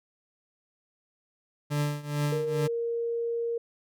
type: tone with tremolo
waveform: 40% pulse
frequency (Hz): 146.83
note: D3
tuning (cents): 0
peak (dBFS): -23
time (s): 1.7-2.68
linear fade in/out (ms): 20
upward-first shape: triangle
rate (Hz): 2.3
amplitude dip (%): 90
type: tone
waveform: sine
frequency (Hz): 466.5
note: A#4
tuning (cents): +1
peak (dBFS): -27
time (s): 2.32-3.58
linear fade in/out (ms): 5
effects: none